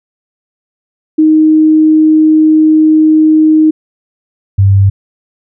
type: tone pair in turn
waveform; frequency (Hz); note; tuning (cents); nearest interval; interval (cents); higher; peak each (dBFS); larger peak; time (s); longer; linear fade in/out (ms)
sine; 311.9 / 98.24; D#4 / G2; +4 / +4; octave + minor sixth; 2000; first; -3; neither; 1.18-3.71 / 4.58-4.9; first; 10
effects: none